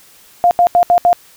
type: tone bursts at uneven times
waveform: sine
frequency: 702 Hz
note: F5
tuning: 9 cents sharp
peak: -6 dBFS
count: 5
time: 0.44-0.51 / 0.59-0.67 / 0.75-0.83 / 0.9-0.98 / 1.05-1.13 s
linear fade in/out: 0 ms
effects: white hiss -45 dBFS RMS until 1.36 s